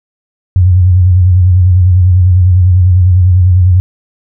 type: tone with vibrato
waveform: sine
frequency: 90.8 Hz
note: F#2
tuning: 32 cents flat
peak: -3 dBFS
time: 0.56-3.8 s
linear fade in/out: 0 ms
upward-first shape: square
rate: 10 Hz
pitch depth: 52 cents each way
effects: none